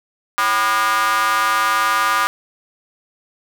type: tone with high-pass filter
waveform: square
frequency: 110.1 Hz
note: A2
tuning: 2 cents sharp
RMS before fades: -17 dBFS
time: 0.38-2.27 s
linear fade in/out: 0 ms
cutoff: 1200 Hz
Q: 4.4
effects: none